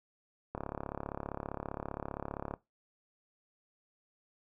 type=click train; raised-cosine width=1 ms; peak=-23 dBFS; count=71; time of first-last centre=0.55-2.539 s; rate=35.2 Hz; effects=noise-tail reverb RT60 0.2 s tail -18 dB re dry